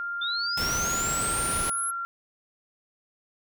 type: tone with pitch glide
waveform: sine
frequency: 1396.9 to 1376.1 Hz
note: F6 to F6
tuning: 0 to -26 cents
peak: -29 dBFS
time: 0-2.05 s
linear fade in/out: 0 ms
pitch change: -26 cents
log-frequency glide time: 0.48-1.13 s
type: linear sweep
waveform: sine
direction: up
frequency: 3500 to 11175 Hz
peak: -28 dBFS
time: 0.21-1.91 s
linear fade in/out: 10 ms
type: noise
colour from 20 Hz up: pink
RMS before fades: -32 dBFS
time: 0.57-1.7 s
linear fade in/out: 5 ms
effects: none